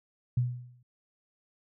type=tone with exponential decay; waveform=sine; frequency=123.1 Hz; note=B2; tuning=5 cents flat; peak=-21 dBFS; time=0.37-0.83 s; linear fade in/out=5 ms; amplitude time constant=99 ms; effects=none